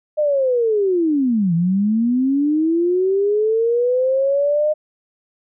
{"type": "linear two-way sweep", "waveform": "sine", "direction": "down then up", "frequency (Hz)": [615, 163.4, 615], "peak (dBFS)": -14, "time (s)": [0.17, 4.74], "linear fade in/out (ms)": 20, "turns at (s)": 1.54, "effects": []}